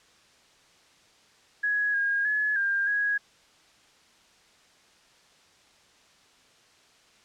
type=tone with pitch steps; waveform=sine; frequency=1672 / 1628 / 1702 / 1600 / 1658 Hz; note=G#6 / G#6 / G#6 / G6 / G#6; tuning=+11 / -35 / +42 / +35 / -3 cents; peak=-23 dBFS; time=1.63-3.18 s; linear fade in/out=10 ms; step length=310 ms; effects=white hiss -59 dBFS RMS until 7.24 s + low-pass 6000 Hz 12 dB/octave